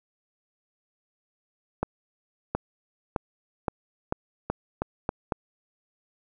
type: accelerating click train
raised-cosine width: 1 ms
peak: -11 dBFS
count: 9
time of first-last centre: 1.83-5.322 s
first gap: 720 ms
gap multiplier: 0.85
effects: none